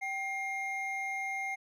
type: tone pair together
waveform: triangle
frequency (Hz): 777.3 / 2126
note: G5 / C7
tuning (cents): -15 / +27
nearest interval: octave + perfect fourth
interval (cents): 1742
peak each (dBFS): -36 / -33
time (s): 0.01-1.56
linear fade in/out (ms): 20
effects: none